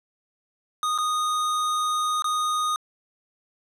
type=tone with dropouts; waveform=square; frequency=1237 Hz; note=D#6; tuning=10 cents flat; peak=-23 dBFS; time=0.83-2.76 s; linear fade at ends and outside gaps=1 ms; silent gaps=0.978-0.985 / 2.222-2.243 s; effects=low-pass 11000 Hz 12 dB/octave